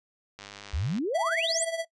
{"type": "click train", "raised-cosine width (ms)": 0.2, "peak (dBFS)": -25, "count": 61, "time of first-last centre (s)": [0.39, 0.984], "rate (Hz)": 101}
{"type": "exponential sweep", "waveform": "sine", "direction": "up", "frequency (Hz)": [61.74, 9397], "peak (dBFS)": -26, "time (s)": [0.73, 1.65], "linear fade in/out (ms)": 10}
{"type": "tone with tremolo", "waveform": "square", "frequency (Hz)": 659.3, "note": "E5", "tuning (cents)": 0, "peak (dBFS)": -26, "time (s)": [1.14, 1.85], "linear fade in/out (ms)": 20, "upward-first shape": "triangle", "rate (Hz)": 17, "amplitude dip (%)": 75}
{"effects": ["noise-tail reverb RT60 0.1 s tail -21 dB re dry", "resampled to 24000 Hz"]}